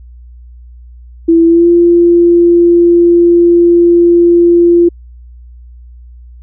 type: tone with pitch glide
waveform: sine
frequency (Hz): 332.2 to 344.5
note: E4 to F4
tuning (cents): +13 to -24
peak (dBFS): -3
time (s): 1.28-4.89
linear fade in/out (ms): 10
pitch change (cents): +63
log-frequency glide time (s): 1.46-1.68
effects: added 60 Hz sine -31 dBFS peak until 6.42 s